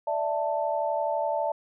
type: chord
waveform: sine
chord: D suspended second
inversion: none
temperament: equal with one note detuned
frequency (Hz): 587.3 / 659.3 / 884.6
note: D5 / E5 / A5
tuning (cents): 0 / 0 / +9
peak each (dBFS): -29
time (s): 0.07-1.52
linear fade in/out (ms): 5
effects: none